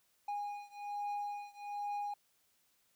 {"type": "beating tone pair", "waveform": "triangle", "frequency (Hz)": [820, 821.2], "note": ["G#5", "G#5"], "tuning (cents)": [-22, -20], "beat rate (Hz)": 1.2, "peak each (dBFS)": [-39, -40], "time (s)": [0.28, 2.14], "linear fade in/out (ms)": 5, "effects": ["white hiss -74 dBFS RMS until 2.95 s"]}